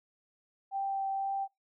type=tone with vibrato; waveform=sine; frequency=782 Hz; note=G5; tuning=4 cents flat; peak=-30 dBFS; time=0.71-1.48 s; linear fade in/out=50 ms; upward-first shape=triangle; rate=2 Hz; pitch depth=9 cents each way; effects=noise-tail reverb RT60 0.2 s tail -20 dB re dry